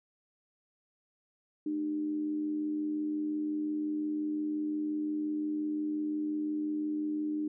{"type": "tone with amplitude modulation", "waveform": "sine", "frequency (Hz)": 302.9, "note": "D#4", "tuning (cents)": -46, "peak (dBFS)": -28, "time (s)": [1.66, 7.48], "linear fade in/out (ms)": 5, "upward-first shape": "sine", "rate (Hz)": 85.7, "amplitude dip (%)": 45, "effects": []}